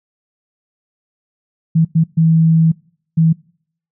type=tone bursts at uneven times; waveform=sine; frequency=162.3 Hz; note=E3; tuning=27 cents flat; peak=-8 dBFS; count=4; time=1.75-1.85 / 1.95-2.04 / 2.17-2.72 / 3.17-3.33 s; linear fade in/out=10 ms; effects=noise-tail reverb RT60 0.6 s tail -25 dB re dry